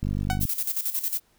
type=click train; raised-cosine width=5 ms; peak=-16 dBFS; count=22; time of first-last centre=0.03-0.453 s; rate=49.7 Hz
type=tone with exponential decay; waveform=sawtooth; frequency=749 Hz; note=F#5; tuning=21 cents sharp; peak=-19 dBFS; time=0.3-0.44 s; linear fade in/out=0 ms; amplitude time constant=30 ms
type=noise with tremolo; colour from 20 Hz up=violet; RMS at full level=-26 dBFS; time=0.4-1.2 s; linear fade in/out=20 ms; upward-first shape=square; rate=11 Hz; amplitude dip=70%
effects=pink hiss -64 dBFS RMS until 1.38 s